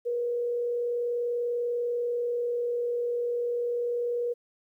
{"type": "tone with frequency modulation", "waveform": "sine", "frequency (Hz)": 480, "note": "B4", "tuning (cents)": -49, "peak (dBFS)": -26, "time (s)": [0.05, 4.34], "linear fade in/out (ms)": 20, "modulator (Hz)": 40.3, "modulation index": 0.23, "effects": ["11-bit"]}